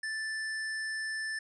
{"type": "tone", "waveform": "square", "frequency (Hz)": 1760, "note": "A6", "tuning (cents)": 0, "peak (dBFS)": -34, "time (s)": [0.03, 1.39], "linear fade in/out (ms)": 5, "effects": ["resampled to 22050 Hz"]}